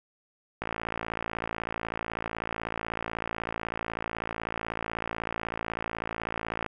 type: click train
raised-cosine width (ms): 0.5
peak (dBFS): -16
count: 340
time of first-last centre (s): 0.62-6.663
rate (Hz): 56.1
effects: none